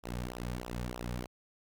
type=tone with flanger; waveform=sawtooth; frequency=60.7 Hz; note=B1; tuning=29 cents flat; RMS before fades=-39 dBFS; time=0.03-1.27 s; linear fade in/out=20 ms; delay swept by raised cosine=0.45 to 3.05 ms; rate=3.2 Hz; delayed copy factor=-0.85; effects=none